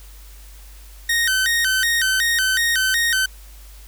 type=tone with vibrato; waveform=sawtooth; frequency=1688 Hz; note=G#6; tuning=28 cents sharp; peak=-13 dBFS; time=1.09-3.26 s; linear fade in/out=5 ms; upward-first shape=square; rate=2.7 Hz; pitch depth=170 cents each way; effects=added 50 Hz sine -39 dBFS peak until 3.87 s + white hiss -48 dBFS RMS until 3.87 s